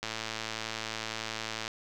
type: click train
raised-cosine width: 0.2 ms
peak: -17 dBFS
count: 184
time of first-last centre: 0.03-1.679 s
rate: 111 Hz
effects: none